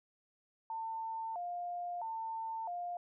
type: tone with vibrato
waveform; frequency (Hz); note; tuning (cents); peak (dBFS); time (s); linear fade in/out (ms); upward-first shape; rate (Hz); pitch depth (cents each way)
sine; 795; G5; +24; -37; 0.7-2.97; 2; square; 0.76; 210
effects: none